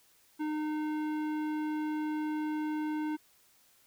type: tone with tanh clipping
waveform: sine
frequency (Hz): 305.7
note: D#4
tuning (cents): -30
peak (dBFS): -33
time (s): 0.39-3.17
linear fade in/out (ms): 20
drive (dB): 15
effects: white hiss -65 dBFS RMS until 3.86 s